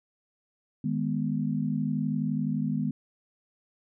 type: chord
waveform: sine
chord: G# minor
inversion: second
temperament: equal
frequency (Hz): 155.56 / 207.7 / 246.9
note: D#3 / G#3 / B3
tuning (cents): 0 / 0 / 0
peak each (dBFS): -30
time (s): 0.84-2.91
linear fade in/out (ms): 5
effects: none